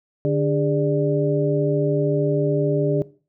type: harmonic tone with a mistuned harmonic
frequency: 147.6 Hz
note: D3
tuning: 9 cents sharp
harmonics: 1 / 2 / 3 / 4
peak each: -21 / -25 / -23 / -25 dBFS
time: 0.25-3.02 s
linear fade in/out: 0 ms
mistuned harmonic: 3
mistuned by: -140 cents
effects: noise-tail reverb RT60 0.4 s tail -20 dB re dry